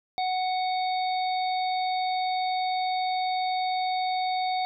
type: harmonic tone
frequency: 741 Hz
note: F#5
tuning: 2 cents sharp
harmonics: 1 / 3 / 5 / 6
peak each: -25 / -37 / -38 / -39 dBFS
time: 0.18-4.65 s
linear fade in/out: 0 ms
effects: none